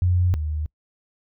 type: tone pair in turn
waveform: sine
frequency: 89.5 / 76.51 Hz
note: F2 / D#2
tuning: +43 / -29 cents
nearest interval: minor third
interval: 272 cents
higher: first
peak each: -16 / -23 dBFS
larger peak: first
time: 0.02-0.34 / 0.34-0.66 s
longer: neither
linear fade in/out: 0 ms
effects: noise-tail reverb RT60 0.1 s tail -26 dB re dry